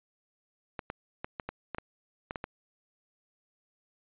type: clicks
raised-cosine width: 0.5 ms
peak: -20 dBFS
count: 10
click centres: 0.792 / 0.901 / 1.245 / 1.398 / 1.49 / 1.747 / 1.784 / 2.309 / 2.358 / 2.441 s
effects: resampled to 8000 Hz